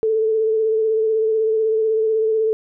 sine tone with vibrato, 440 Hz, A4, in tune, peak -15 dBFS, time 0.03-2.53 s, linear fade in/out 0 ms, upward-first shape sine, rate 16 Hz, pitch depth 25 cents each way, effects none

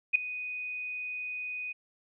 sine tone with ADSR envelope, 2489 Hz, D#7, in tune, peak -16 dBFS, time 0.13-1.73 s, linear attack 24 ms, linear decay 3 ms, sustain -18 dB, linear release 16 ms, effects none

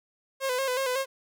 sawtooth tone with vibrato, 520 Hz, C5, 11 cents flat, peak -22 dBFS, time 0.4-1.06 s, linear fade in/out 50 ms, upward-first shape square, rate 5.4 Hz, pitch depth 59 cents each way, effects none

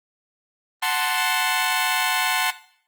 15% pulse chord, F# diminished, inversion none, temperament equal, 740 / 880 / 1046.5 Hz, F#5 / A5 / C6, 0 / 0 / 0 cents, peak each -18 dBFS, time 0.82-2.51 s, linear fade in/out 10 ms, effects noise-tail reverb RT60 0.6 s tail -17 dB re dry + Opus 24 kbps

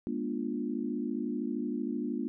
sine chord, G# diminished seventh, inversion none, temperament equal with one note detuned, 207.7 / 241 / 293.7 / 349.2 Hz, G#3 / B3 / D4 / F4, 0 / -42 / 0 / 0 cents, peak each -38 / -34 / -36 / -39 dBFS, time 0.07-2.28 s, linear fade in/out 0 ms, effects none

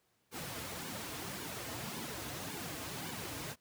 pink noise with flanger, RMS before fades -42 dBFS, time 0.31-3.56 s, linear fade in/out 50 ms, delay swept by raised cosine 1.5 to 5.3 ms, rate 1.8 Hz, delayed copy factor -0.65, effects pink hiss -75 dBFS RMS until 3.6 s + high-pass 100 Hz 12 dB/octave

